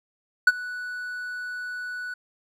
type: tone with ADSR envelope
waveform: triangle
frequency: 1480 Hz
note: F#6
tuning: in tune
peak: -8 dBFS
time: 0.47-2.14 s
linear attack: 5 ms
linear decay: 36 ms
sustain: -21 dB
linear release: 5 ms
effects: none